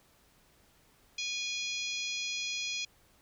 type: harmonic tone with a mistuned harmonic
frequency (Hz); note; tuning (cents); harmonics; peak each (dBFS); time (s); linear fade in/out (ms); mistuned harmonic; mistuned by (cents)
834; G#5; +7; 3 / 4 / 5 / 6 / 7 / 8; -37 / -39 / -41 / -43 / -44 / -45; 1.18-2.85; 5; 3; -29
effects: pink hiss -65 dBFS RMS until 3.21 s